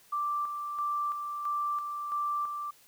sine tone with tremolo, 1174.7 Hz, D6, in tune, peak -28 dBFS, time 0.12-2.71 s, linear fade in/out 10 ms, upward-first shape square, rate 1.5 Hz, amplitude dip 45%, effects white hiss -60 dBFS RMS until 2.87 s

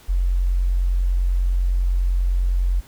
sine tone, 45 Hz, F#1, 47 cents flat, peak -16 dBFS, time 0.08-2.81 s, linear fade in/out 20 ms, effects pink hiss -49 dBFS RMS until 2.87 s

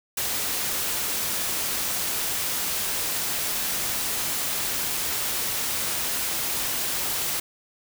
white noise, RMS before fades -27 dBFS, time 0.17-7.4 s, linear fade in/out 5 ms, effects none

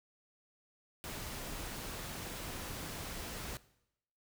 pink noise, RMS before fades -43 dBFS, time 1.04-3.57 s, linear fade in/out 0 ms, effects noise-tail reverb RT60 0.8 s tail -19 dB re dry

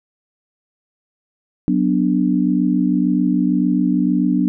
sine chord, B minor, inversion second, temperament equal, 185 / 246.9 / 293.7 Hz, F#3 / B3 / D4, 0 / 0 / 0 cents, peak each -18 dBFS, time 1.68-4.48 s, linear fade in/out 0 ms, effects none

